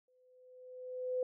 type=tone with exponential growth; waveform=sine; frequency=506 Hz; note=B4; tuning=42 cents sharp; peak=-30 dBFS; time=0.08-1.23 s; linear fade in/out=2 ms; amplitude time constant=250 ms; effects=none